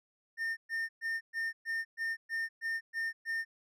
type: tone bursts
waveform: triangle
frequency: 1816 Hz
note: A#6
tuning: 46 cents flat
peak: -30 dBFS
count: 10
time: 0.37-3.45 s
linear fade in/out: 50 ms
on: 200 ms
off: 120 ms
effects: none